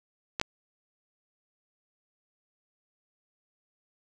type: clicks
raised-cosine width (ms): 0.2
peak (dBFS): -12 / -10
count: 2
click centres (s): 0.398 / 0.414
effects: none